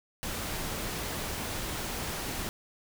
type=noise; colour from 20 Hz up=pink; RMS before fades=-35 dBFS; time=0.23-2.49 s; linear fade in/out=0 ms; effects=none